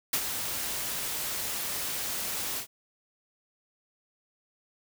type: noise with ADSR envelope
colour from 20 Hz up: white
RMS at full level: -25 dBFS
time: 0.13-2.67 s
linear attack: 4 ms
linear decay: 66 ms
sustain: -8 dB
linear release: 92 ms
effects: none